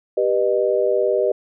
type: chord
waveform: sine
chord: G augmented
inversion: none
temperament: just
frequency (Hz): 392 / 490 / 612.5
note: G4 / B4 / D#5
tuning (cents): 0 / -14 / -27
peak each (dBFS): -20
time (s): 0.17-1.32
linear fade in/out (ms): 5
effects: none